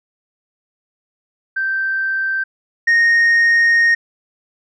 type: tone pair in turn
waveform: sine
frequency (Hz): 1561 / 1856.4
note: G6 / A#6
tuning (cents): -8 / -8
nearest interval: minor third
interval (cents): 300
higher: second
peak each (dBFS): -16 / -7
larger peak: second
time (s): 1.56-2.44 / 2.87-3.95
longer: second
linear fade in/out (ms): 10
effects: tanh soft clip ceiling -9 dBFS